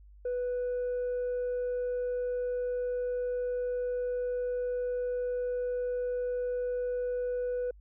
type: tone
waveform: sine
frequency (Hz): 493.9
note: B4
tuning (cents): 0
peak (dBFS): -27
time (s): 0.25-7.71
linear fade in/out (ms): 5
effects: tanh soft clip ceiling -28 dBFS + added 50 Hz sine -51 dBFS peak until 7.8 s